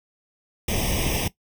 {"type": "noise with comb filter", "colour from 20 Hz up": "pink", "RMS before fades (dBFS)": -24, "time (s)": [0.68, 1.28], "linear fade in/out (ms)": 5, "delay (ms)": 0.35, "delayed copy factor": 1, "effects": ["noise-tail reverb RT60 0.1 s tail -17 dB re dry"]}